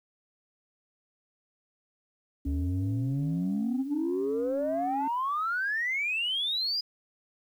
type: tone with vibrato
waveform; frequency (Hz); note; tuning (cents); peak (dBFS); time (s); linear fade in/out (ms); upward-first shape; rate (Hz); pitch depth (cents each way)
sine; 275.7; C#4; -9; -31; 2.45-5.08; 5; sine; 3; 17
type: exponential sweep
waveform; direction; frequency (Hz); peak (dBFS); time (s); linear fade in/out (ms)
sine; up; 70 to 4981; -26; 2.46-6.81; 10
effects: tanh soft clip ceiling -22 dBFS + 10-bit